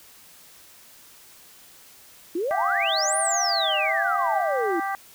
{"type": "exponential two-way sweep", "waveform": "sine", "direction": "up then down", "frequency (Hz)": [317.7, 9780, 317.7], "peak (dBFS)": -23, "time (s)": [2.35, 4.8], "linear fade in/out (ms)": 5, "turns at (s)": 3.17}
{"type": "harmonic tone", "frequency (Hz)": 392.4, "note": "G4", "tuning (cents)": 2, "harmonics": [2, 3, 4, 5], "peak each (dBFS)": [-27, -31, -33, -35], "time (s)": [2.51, 4.95], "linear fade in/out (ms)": 0}
{"type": "tone with vibrato", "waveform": "sine", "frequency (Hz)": 659.3, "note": "E5", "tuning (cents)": 0, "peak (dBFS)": -27, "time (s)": [2.53, 4.43], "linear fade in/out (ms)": 50, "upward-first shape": "triangle", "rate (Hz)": 1.4, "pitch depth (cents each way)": 140}
{"effects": ["white hiss -50 dBFS RMS until 5.14 s"]}